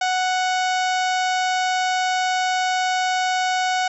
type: harmonic tone with a mistuned harmonic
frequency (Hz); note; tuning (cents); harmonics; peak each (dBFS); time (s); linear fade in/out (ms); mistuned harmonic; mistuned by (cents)
740; F#5; 0; 1 / 2 / 3 / 4 / 5 / 6 / 7 / 8 / 9 / 10; -20 / -26 / -30 / -32 / -34 / -36 / -37 / -38 / -39 / -40; 0.01-3.88; 5; 8; -23
effects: none